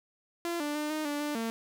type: tone with pitch steps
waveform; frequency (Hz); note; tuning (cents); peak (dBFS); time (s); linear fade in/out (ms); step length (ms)
sawtooth; 341.7 / 294.4 / 300.1 / 308.6 / 291.3 / 295.7 / 227.1; F4 / D4 / D4 / D#4 / D4 / D4 / A#3; -38 / +4 / +38 / -14 / -14 / +12 / -45; -27; 0.45-1.5; 0; 150
effects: none